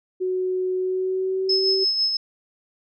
sine tone with pitch glide, 370 to 383.3 Hz, F#4 to G4, 0 to -39 cents, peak -21 dBFS, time 0.2-1.85 s, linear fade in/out 20 ms, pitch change +61 cents, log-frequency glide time 0.76-1.67 s
sine tone with tremolo, 5190 Hz, E8, 28 cents flat, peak -17 dBFS, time 1.49-2.17 s, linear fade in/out 5 ms, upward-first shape sine, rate 6 Hz, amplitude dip 45%
effects none

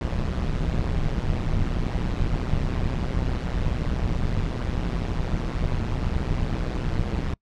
brown noise with amplitude modulation, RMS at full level -21 dBFS, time 0.01-7.34 s, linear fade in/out 2 ms, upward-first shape sine, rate 124 Hz, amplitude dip 90%, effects noise-tail reverb RT60 0.1 s tail -26 dB re dry + low-pass 5000 Hz 12 dB/octave

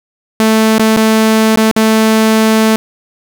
sawtooth tone with dropouts, 220 Hz, A3, in tune, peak -3 dBFS, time 0.4-2.76 s, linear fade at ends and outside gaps 0 ms, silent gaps 0.783-0.795 / 0.963-0.971 / 1.559-1.573 / 1.713-1.763 s, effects none

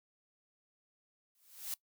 blue noise with exponential growth, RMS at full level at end -36 dBFS, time 1.35-1.74 s, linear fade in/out 2 ms, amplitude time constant 84 ms, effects noise-tail reverb RT60 0.1 s tail -21 dB re dry

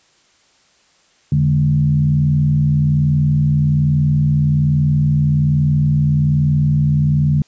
sine tone with frequency modulation, 146.9 Hz, D3, 1 cent sharp, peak -11 dBFS, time 1.32-7.42 s, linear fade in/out 2 ms, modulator 61.2 Hz, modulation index 0.68, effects white hiss -55 dBFS RMS until 7.47 s + resampled to 16000 Hz

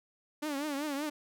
sawtooth tone with vibrato, 290 Hz, D4, 22 cents flat, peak -29 dBFS, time 0.42-1.1 s, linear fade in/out 10 ms, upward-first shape triangle, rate 5.2 Hz, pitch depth 130 cents each way, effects none

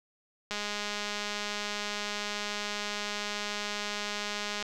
click train, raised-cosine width 0.2 ms, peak -17 dBFS, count 853, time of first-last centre 0.51-4.626 s, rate 207 Hz, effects none

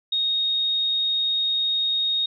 sine tone, 3729 Hz, A#7, in tune, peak -20 dBFS, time 0.12-2.26 s, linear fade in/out 5 ms, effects none

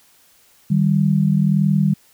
sine tone pair together, 153.89 / 195.3 Hz, D#3 / G3, -19 / -6 cents, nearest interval major third, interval 413 cents, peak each -16 dBFS, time 0.7-1.94 s, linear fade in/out 10 ms, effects white hiss -54 dBFS RMS until 2.13 s

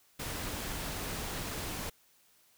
pink noise, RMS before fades -38 dBFS, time 0.19-1.9 s, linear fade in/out 10 ms, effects white hiss -66 dBFS RMS until 2.57 s

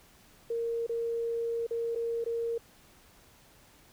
sine tone with dropouts, 463.9 Hz, A#4, 8 cents flat, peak -29 dBFS, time 0.5-2.58 s, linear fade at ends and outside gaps 5 ms, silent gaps 0.866-0.893 / 1.667-1.708 / 1.951-1.957 / 2.242-2.261 s, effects pink hiss -59 dBFS RMS until 3.92 s

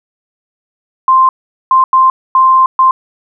sine tone bursts at uneven times, 1046.5 Hz, C6, in tune, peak -4 dBFS, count 5, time 1.08-1.29 / 1.71-1.84 / 1.93-2.1 / 2.35-2.66 / 2.79-2.91 s, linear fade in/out 2 ms, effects none

